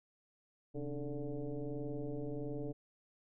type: tone with frequency modulation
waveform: sine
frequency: 153.7 Hz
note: D#3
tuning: 21 cents flat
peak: -37 dBFS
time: 0.74-2.73 s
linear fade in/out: 20 ms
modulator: 143 Hz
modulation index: 2.6
effects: none